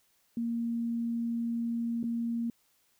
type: tone with dropouts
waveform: sine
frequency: 233.1 Hz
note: A#3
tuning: in tune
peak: -29 dBFS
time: 0.37-2.5 s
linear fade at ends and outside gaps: 2 ms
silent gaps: 2.03-2.039 s
effects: white hiss -70 dBFS RMS until 2.99 s